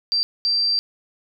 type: tone bursts at uneven times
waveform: sine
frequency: 4699 Hz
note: D8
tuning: in tune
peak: -17 dBFS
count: 2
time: 0.12-0.23 / 0.45-0.79 s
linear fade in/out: 0 ms
effects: none